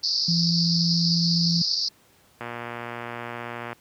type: band-pass noise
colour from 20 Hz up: white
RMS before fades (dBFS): -25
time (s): 0.03-1.89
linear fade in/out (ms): 10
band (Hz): 4400 to 5200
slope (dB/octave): 96
type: tone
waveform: sine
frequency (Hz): 169.9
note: F3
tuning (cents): -47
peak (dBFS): -21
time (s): 0.28-1.62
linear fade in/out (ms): 5
type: click train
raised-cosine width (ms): 0.5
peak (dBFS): -18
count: 158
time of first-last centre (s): 2.41-3.729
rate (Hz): 119
effects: pink hiss -58 dBFS RMS until 3.8 s + high-pass 80 Hz 12 dB/octave